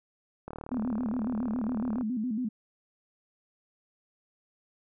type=click train; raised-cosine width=1 ms; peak=-25 dBFS; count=59; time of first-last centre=0.48-2.01 s; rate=37.9 Hz
type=tone with vibrato; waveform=sine; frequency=233.1 Hz; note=A#3; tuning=in tune; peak=-28 dBFS; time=0.71-2.49 s; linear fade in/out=10 ms; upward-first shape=square; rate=7.2 Hz; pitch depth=140 cents each way
effects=none